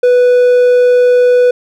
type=tone; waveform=triangle; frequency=493.9 Hz; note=B4; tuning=in tune; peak=-3 dBFS; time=0.03-1.51 s; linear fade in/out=5 ms; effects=none